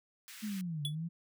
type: high-pass noise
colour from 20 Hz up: pink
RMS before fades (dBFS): -50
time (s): 0.28-0.61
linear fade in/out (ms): 0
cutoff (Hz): 1600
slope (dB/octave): 24
type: linear two-way sweep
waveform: sine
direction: down then up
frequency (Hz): 220 to 142.2 to 172.2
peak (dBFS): -35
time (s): 0.42-1.09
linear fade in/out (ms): 20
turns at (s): 0.84
type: tone with exponential decay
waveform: square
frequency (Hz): 3400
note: G#7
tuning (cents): +40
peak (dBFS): -31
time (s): 0.85-0.95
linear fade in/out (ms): 1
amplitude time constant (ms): 21
effects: none